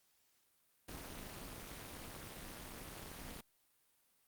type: noise with amplitude modulation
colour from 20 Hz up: pink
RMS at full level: -45 dBFS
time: 0.88-3.41 s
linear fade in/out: 5 ms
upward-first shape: sine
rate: 230 Hz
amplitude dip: 100%
effects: white hiss -75 dBFS RMS until 4.27 s + Opus 48 kbps